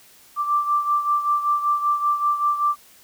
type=beating tone pair; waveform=sine; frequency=1174.7 / 1179.9 Hz; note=D6 / D6; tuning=0 / +8 cents; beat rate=5.2 Hz; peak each=-19 / -25 dBFS; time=0.36-2.76 s; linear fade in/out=50 ms; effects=white hiss -51 dBFS RMS until 3.03 s